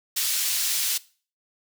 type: high-pass noise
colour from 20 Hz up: pink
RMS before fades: -25 dBFS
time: 0.16-0.98 s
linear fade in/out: 10 ms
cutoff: 3800 Hz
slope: 12 dB/octave
effects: noise-tail reverb RT60 0.4 s tail -20 dB re dry